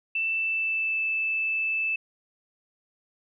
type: tone with pitch glide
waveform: sine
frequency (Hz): 2660 to 2632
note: E7 to E7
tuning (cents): +15 to -3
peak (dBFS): -24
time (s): 0.15-1.96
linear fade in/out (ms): 5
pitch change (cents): -18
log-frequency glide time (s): 0.27-1.01
effects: none